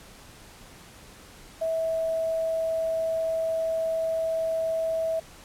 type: tone with quantisation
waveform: sine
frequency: 650 Hz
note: E5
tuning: 24 cents flat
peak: -24 dBFS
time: 1.61-5.2 s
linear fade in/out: 10 ms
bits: 8
effects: pink hiss -49 dBFS RMS until 5.44 s + low-pass 12000 Hz 12 dB/octave